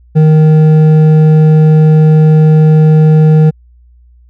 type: tone with hard clipping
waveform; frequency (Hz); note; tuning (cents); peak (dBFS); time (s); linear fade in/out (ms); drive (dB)
sine; 155.56; D#3; 0; -4; 0.15-3.51; 20; 7
effects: added 60 Hz sine -39 dBFS peak until 4.29 s